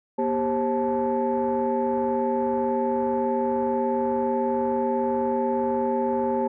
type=tone cluster; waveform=sine; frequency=239.7 / 395.5 / 533 / 873 Hz; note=A#3 / G4 / C5 / A5; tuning=+48 / +15 / +32 / -14 cents; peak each=-26 dBFS; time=0.18-6.48 s; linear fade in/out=10 ms; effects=tanh soft clip ceiling -15 dBFS